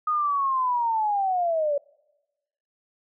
sine linear sweep, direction down, 1244.5 to 560 Hz, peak -21 dBFS, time 0.07-1.78 s, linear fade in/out 5 ms, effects noise-tail reverb RT60 1.0 s tail -26 dB re dry

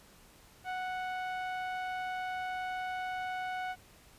sawtooth tone with low-pass filter, 739 Hz, F#5, 2 cents flat, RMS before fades -37 dBFS, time 0.64-3.76 s, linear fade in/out 50 ms, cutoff 2200 Hz, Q 0.93, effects pink hiss -59 dBFS RMS until 4.18 s + resampled to 32000 Hz

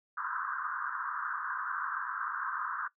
white band-pass noise, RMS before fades -36 dBFS, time 0.17-2.88 s, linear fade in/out 10 ms, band 1000 to 1600 Hz, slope 96 dB/octave, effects noise-tail reverb RT60 0.1 s tail -17 dB re dry

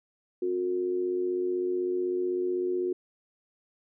sine tone with amplitude modulation, 361.9 Hz, F#4, 38 cents flat, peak -23 dBFS, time 0.42-2.93 s, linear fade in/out 5 ms, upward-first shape sine, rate 96 Hz, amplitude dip 60%, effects none

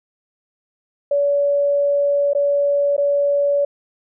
sine tone with dropouts, 570 Hz, C#5, 48 cents sharp, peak -14 dBFS, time 1.11-3.65 s, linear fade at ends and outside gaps 5 ms, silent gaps 2.334-2.349 / 2.966-2.979 s, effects none

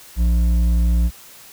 sine tone with hard clipping, 58.27 Hz, A#1, in tune, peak -15 dBFS, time 0.16-1.11 s, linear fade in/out 50 ms, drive 7 dB, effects white hiss -43 dBFS RMS until 1.52 s

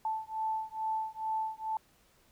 sine beating tone pair, 877 / 879.3 Hz, A5 / A5, -6 / -1 cents, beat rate 2.3 Hz, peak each -35 / -35 dBFS, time 0.05-1.77 s, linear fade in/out 2 ms, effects pink hiss -66 dBFS RMS until 2.31 s

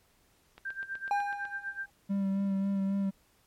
click train, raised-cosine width 0.3 ms, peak -32 dBFS, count 8, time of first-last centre 0.58-1.453 s, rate 8.02 Hz
sine tone with tremolo, 1578 Hz, G6, 11 cents sharp, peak -32 dBFS, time 0.65-1.86 s, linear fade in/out 5 ms, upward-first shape sine, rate 8 Hz, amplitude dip 85%
triangle tone with exponential decay, 812 Hz, G#5, 39 cents flat, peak -22 dBFS, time 1.11-1.9 s, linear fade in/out 1 ms, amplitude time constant 170 ms
triangle tone with vibrato, 196 Hz, G3, in tune, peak -25 dBFS, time 2.09-3.11 s, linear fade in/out 20 ms, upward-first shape sine, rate 3.7 Hz, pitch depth 21 cents each way
effects pink hiss -67 dBFS RMS until 3.46 s + MP3 64 kbps

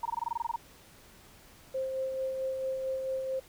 sine tone bursts, 932 Hz, A#5, 1 cent flat, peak -28 dBFS, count 12, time 0.03-0.561 s, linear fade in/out 5 ms, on 25 ms, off 21 ms
sine tone with tremolo, 527 Hz, C5, 12 cents sharp, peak -29 dBFS, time 1.74-3.4 s, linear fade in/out 10 ms, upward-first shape sine, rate 4.5 Hz, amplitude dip 35%
effects pink hiss -56 dBFS RMS until 3.48 s

